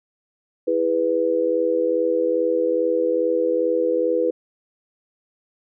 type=chord; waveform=sine; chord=E major; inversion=none; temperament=just; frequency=329.6 / 412 / 494.4 Hz; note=E4 / G#4 / B4; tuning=0 / -14 / +2 cents; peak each=-24 / -25 / -19 dBFS; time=0.67-4.31 s; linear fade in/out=10 ms; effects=none